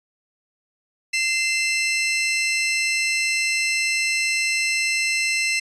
sawtooth tone pair together, 2075 / 2662 Hz, C7 / E7, -15 / +16 cents, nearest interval major third, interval 431 cents, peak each -19 dBFS, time 1.13-5.6 s, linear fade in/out 10 ms, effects resampled to 22050 Hz

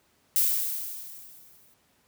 violet noise with exponential decay, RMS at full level -21 dBFS, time 0.36-1.74 s, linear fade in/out 0 ms, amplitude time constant 300 ms, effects pink hiss -66 dBFS RMS until 2.07 s + high-pass 80 Hz 12 dB/octave

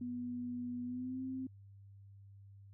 sine tone with pitch glide, 245 to 261.1 Hz, B3 to C4, -14 to -3 cents, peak -38 dBFS, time 0.01-1.47 s, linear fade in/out 5 ms, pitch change +111 cents, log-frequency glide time 0.84-1.22 s, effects added 99 Hz sine -54 dBFS peak until 2.73 s

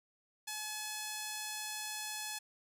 5% pulse tone, 854 Hz, G#5, 48 cents sharp, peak -27 dBFS, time 0.47-2.39 s, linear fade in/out 10 ms, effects none

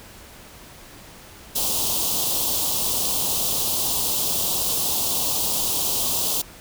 white band-stop noise, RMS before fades -23 dBFS, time 1.55-6.42 s, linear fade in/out 10 ms, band 1100 to 2900 Hz, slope 48 dB/octave, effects pink hiss -44 dBFS RMS until 6.6 s

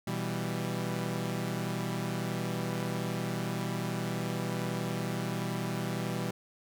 sawtooth chord, E minor, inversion second, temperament equal, 123.47 / 164.81 / 196 Hz, B2 / E3 / G3, 0 / 0 / 0 cents, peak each -32 dBFS, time 0.07-6.31 s, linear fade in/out 5 ms, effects none

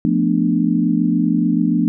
sine chord, B half-diminished seventh, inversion second, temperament equal with one note detuned, 174.61 / 220 / 246.9 / 295.5 Hz, F3 / A3 / B3 / D4, 0 / 0 / 0 / +11 cents, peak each -19 dBFS, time 0.05-1.88 s, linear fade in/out 0 ms, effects none

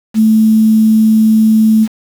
sine tone with quantisation, 219.2 Hz, A3, 6 cents flat, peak -5 dBFS, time 0.14-1.88 s, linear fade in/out 50 ms, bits 5, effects none

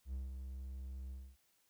triangle tone with ADSR envelope, 65.41 Hz, C2, in tune, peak -36 dBFS, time 0.05-1.37 s, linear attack 82 ms, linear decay 170 ms, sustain -5 dB, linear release 260 ms, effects white hiss -75 dBFS RMS until 1.69 s

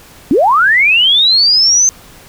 sine linear sweep, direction up, 233.1 to 6290 Hz, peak -6 dBFS, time 0.31-1.89 s, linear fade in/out 0 ms, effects pink hiss -39 dBFS RMS until 2.28 s

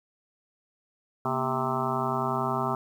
harmonic tone with a mistuned harmonic, 130.81 Hz, C3, in tune, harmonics 1 / 2 / 3 / 5 / 6 / 7 / 8 / 9 / 10, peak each -34 / -34 / -34 / -34 / -34 / -34 / -34 / -34 / -34 dBFS, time 1.25-2.75 s, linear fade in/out 2 ms, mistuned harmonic 2, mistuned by -150 cents, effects 9-bit

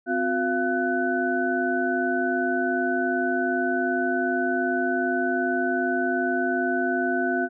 sine tone cluster, 258.1 / 360.7 / 689 / 1498 Hz, C4 / F#4 / F5 / F#6, -23 / -44 / -24 / +21 cents, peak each -27 dBFS, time 0.06-7.49 s, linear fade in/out 50 ms, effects none

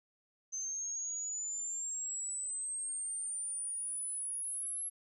sine exponential sweep, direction up, 6210 to 11175 Hz, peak -36 dBFS, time 0.52-4.9 s, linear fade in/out 20 ms, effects none

